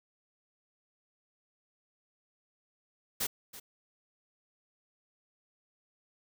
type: noise with echo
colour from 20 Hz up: white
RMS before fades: -32 dBFS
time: 3.2-3.27 s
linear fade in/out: 10 ms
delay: 330 ms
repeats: 1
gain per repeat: -15 dB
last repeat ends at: 3.6 s
effects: none